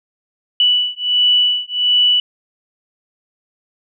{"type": "beating tone pair", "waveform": "sine", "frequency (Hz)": [2960, 2961.4], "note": ["F#7", "F#7"], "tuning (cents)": [0, 1], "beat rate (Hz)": 1.4, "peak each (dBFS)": -15, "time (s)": [0.6, 2.2], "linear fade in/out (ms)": 2, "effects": []}